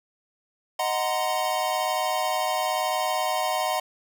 square chord, C half-diminished seventh, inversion first, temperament equal with one note detuned, 622.3 / 740 / 932.3 / 1033.3 Hz, Eb5 / Gb5 / Bb5 / C6, 0 / 0 / 0 / -22 cents, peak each -30 / -28 / -32 / -31 dBFS, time 0.79-3.8 s, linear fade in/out 5 ms, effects none

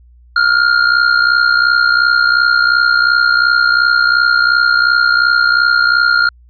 square tone with amplitude modulation, 1409 Hz, F6, 15 cents sharp, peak -6 dBFS, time 0.36-6.29 s, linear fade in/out 5 ms, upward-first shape sine, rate 62.8 Hz, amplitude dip 70%, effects added 60 Hz sine -41 dBFS peak until 6.49 s + resampled to 11025 Hz

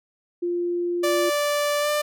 sine tone, 349.2 Hz, F4, in tune, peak -22 dBFS, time 0.42-1.3 s, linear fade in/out 10 ms
sawtooth tone with pitch glide, 585 to 594.5 Hz, D5 to D5, -7 to +21 cents, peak -17 dBFS, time 1.03-2.02 s, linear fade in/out 10 ms, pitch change +28 cents, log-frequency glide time 1.8-1.89 s
effects none

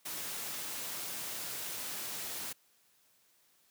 white noise, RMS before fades -40 dBFS, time 0.05-2.53 s, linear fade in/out 10 ms, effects white hiss -69 dBFS RMS until 3.7 s + high-pass 100 Hz 12 dB/octave

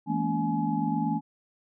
sine tone cluster, 165.2 / 214 / 234.7 / 282.2 / 845 Hz, E3 / A3 / A#3 / C#4 / G#5, +4 / -48 / +12 / +31 / +30 cents, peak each -31 dBFS, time 0.06-1.21 s, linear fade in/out 50 ms, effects none

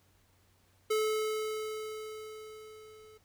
square tone with level ramp, 432.8 Hz, A4, 29 cents flat, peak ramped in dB -27 to -54 dBFS, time 0.9-3.18 s, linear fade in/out 10 ms, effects added 93 Hz sine -69 dBFS peak until 3.24 s + pink hiss -69 dBFS RMS until 3.24 s

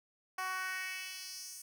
10% pulse tone with high-pass filter sweep, 373.5 Hz, F#4, 16 cents sharp, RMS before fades -41 dBFS, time 0.38-1.62 s, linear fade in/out 5 ms, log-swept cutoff 880 to 7900 Hz, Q 2, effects none

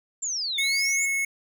sine exponential two-way sweep, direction down then up, 7459 to 3493 to 7459 Hz, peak -26 dBFS, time 0.22-1.06 s, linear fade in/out 10 ms, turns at 0.58 s
square tone, 2190 Hz, C#7, 22 cents flat, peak -24 dBFS, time 0.58-1.25 s, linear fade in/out 5 ms
effects none

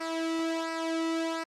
sawtooth tone with flanger, 326.9 Hz, E4, 14 cents flat, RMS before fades -31 dBFS, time 0-1.44 s, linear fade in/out 10 ms, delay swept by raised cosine 0.29 to 1.27 ms, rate 1.4 Hz, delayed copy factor -0.7, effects low-pass 7000 Hz 12 dB/octave + Opus 24 kbps

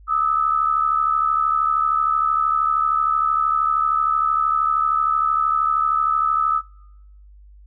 sine tone pair together, 1227 / 1300 Hz, D#6 / E6, -25 / -24 cents, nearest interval minor second, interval 101 cents, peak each -21 / -18 dBFS, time 0.07-6.62 s, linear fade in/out 50 ms, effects noise-tail reverb RT60 0.8 s tail -22 dB re dry + added 50 Hz sine -43 dBFS peak until 7.66 s

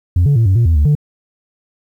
sine tone with pitch steps, 87.9 / 142.6 / 114 / 94.8 / 117.4 / 82 / 73.6 / 147.9 Hz, F2 / C#3 / A#2 / F#2 / A#2 / E2 / D2 / D3, +12 / +49 / -38 / +43 / +13 / -9 / +4 / +13 cents, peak -6 dBFS, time 0.16-0.952 s, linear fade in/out 5 ms, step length 99 ms, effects tanh soft clip ceiling -7 dBFS + 8-bit

